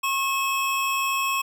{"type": "tone pair together", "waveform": "square", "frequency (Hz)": [1086.9, 2585], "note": ["C#6", "E7"], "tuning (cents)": [-34, -34], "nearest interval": "octave + minor third", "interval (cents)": 1500, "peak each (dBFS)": [-25, -27], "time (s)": [0.03, 1.42], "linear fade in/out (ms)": 10, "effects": []}